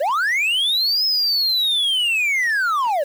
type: linear two-way sweep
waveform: triangle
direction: up then down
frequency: 515 to 5190 to 538 Hz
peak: -15 dBFS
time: 0-3.04 s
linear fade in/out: 10 ms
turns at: 1.05 s
effects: 7-bit